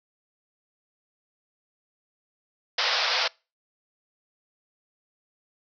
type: band-pass noise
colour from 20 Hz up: white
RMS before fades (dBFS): -25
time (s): 2.78-3.28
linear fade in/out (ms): 5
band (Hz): 480 to 5400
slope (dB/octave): 96
effects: noise-tail reverb RT60 0.3 s tail -26 dB re dry